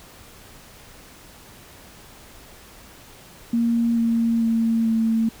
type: tone with pitch steps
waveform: sine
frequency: 233.1 / 230.3 / 227.5 / 224.8 Hz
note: A#3 / A#3 / A#3 / A3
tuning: 0 / -21 / -42 / +37 cents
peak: -17 dBFS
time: 3.53-5.29 s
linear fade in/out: 5 ms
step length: 440 ms
effects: pink hiss -46 dBFS RMS until 5.4 s